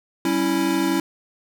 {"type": "chord", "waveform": "square", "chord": "C# diminished", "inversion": "second", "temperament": "equal with one note detuned", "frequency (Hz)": [192.08, 277.2, 329.6], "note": ["G3", "C#4", "E4"], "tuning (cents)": [-35, 0, 0], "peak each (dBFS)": [-28, -24, -22], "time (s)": [0.25, 1], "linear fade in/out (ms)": 2, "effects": []}